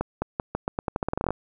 accelerating click train, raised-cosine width 1 ms, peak -11 dBFS, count 17, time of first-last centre 0.01-1.306 s, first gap 210 ms, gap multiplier 0.85, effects none

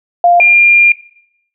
sine tone pair in turn, 698.5 / 2400 Hz, F5 / D7, 0 / +37 cents, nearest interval octave + major sixth, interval 2137 cents, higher second, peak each -4 dBFS, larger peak neither, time 0.24-0.4 / 0.4-0.92 s, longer second, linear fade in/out 2 ms, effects noise-tail reverb RT60 0.7 s tail -18 dB re dry

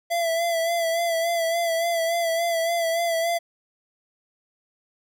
square tone with vibrato, 671 Hz, E5, 31 cents sharp, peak -22 dBFS, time 0.1-3.39 s, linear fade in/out 20 ms, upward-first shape sine, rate 3.5 Hz, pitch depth 40 cents each way, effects none

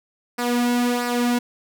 sawtooth tone with flanger, 242.7 Hz, B3, 30 cents flat, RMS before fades -21 dBFS, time 0.38-1.39 s, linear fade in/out 10 ms, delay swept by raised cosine 0.29 to 2.49 ms, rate 1.5 Hz, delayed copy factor -0.6, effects none

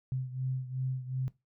sine beating tone pair, 129.2 / 131.9 Hz, C3 / C3, -21 / +14 cents, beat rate 2.7 Hz, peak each -33 / -37 dBFS, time 0.12-1.28 s, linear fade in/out 0 ms, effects noise-tail reverb RT60 0.2 s tail -18 dB re dry

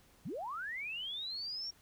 sine linear sweep, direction up, 110.8 to 5620 Hz, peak -38 dBFS, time 0.25-1.71 s, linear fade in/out 10 ms, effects pink hiss -65 dBFS RMS until 1.81 s

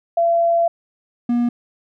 sine / triangle tone pair in turn, 678 / 239.7 Hz, E5 / A#3, +49 / +48 cents, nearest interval octave + tritone, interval 1801 cents, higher first, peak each -13 dBFS, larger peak neither, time 0.17-0.68 / 1.29-1.49 s, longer first, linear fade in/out 5 ms, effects none

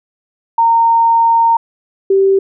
sine tone pair in turn, 920 / 388.5 Hz, A#5 / G4, -23 / -16 cents, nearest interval octave + minor third, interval 1493 cents, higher first, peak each -7 dBFS, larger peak neither, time 0.58-1.57 / 2.1-2.39 s, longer first, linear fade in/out 5 ms, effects none

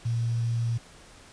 sine tone with quantisation, 116.54 Hz, A#2, in tune, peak -24 dBFS, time 0.05-0.78 s, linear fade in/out 10 ms, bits 8, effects pink hiss -51 dBFS RMS until 1.32 s + resampled to 22050 Hz

